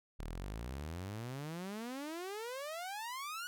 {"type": "exponential sweep", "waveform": "sawtooth", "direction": "up", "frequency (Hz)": [36.13, 1480], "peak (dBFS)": -37, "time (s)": [0.19, 3.47], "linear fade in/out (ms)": 0, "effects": []}